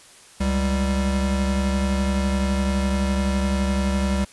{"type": "tone pair together", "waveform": "square", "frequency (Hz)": [68.8, 194.6], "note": ["C#2", "G3"], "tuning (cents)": [-12, -12], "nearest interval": "octave + tritone", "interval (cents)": 1800, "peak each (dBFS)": -23, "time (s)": [0.4, 4.25], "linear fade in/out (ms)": 10, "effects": ["white hiss -48 dBFS RMS until 4.32 s", "resampled to 24000 Hz"]}